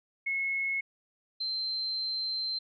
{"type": "tone pair in turn", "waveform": "sine", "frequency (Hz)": [2181, 4117], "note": ["C#7", "C8"], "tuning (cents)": [-29, -29], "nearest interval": "major seventh", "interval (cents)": 1100, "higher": "second", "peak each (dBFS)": [-28, -30], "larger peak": "first", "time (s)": [[0.26, 0.81], [1.4, 2.59]], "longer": "second", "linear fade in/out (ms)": 10, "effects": []}